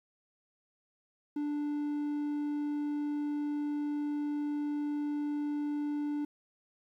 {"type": "tone", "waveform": "triangle", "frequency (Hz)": 293.7, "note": "D4", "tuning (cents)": 0, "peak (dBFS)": -29, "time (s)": [1.36, 6.25], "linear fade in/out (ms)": 5, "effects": ["11-bit"]}